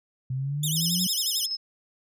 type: exponential sweep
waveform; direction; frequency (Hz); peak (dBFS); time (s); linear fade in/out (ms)
sine; up; 127.4 to 186.5; -26; 0.3-1.07; 5
type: tone with vibrato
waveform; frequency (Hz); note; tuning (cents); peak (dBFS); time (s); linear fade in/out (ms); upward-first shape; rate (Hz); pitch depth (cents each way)
10% pulse; 3322; G#7; 0; -19; 0.63-1.46; 5; sine; 11; 220
type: tone with tremolo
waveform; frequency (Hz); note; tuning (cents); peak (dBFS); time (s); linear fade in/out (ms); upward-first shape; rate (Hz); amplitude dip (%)
sine; 5180; E8; -31; -26; 0.76-1.57; 10; square; 12; 45
effects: resampled to 32000 Hz